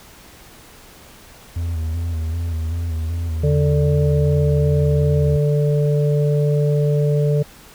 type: tone with vibrato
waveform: triangle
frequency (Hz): 82.41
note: E2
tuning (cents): 0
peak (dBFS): -18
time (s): 1.56-5.37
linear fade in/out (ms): 5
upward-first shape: square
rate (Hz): 2.6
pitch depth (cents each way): 45
type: harmonic tone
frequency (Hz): 146.83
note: D3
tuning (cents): 0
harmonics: 1 / 3 / 4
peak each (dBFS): -15 / -21 / -26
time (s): 3.43-7.43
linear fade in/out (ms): 10
effects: pink hiss -44 dBFS RMS until 7.74 s